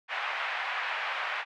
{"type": "band-pass noise", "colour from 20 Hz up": "white", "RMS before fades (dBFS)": -33, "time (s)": [0.08, 1.45], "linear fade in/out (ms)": 50, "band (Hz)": [720, 2500], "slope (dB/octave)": 24, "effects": []}